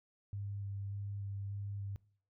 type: tone with vibrato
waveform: sine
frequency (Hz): 100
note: G2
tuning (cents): +35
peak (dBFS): -38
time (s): 0.33-1.96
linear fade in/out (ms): 0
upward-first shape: square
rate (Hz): 1.7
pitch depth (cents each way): 11
effects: noise-tail reverb RT60 0.5 s tail -21 dB re dry